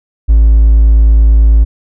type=tone with hard clipping; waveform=triangle; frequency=54.6 Hz; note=A1; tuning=13 cents flat; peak=-3 dBFS; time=0.28-1.65 s; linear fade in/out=20 ms; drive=4 dB; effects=none